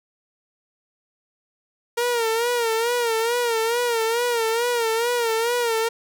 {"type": "tone with vibrato", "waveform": "sawtooth", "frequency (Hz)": 466.2, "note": "A#4", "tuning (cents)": 0, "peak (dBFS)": -16, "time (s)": [1.97, 5.89], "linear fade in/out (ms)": 10, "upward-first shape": "sine", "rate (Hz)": 2.3, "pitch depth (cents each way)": 79, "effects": []}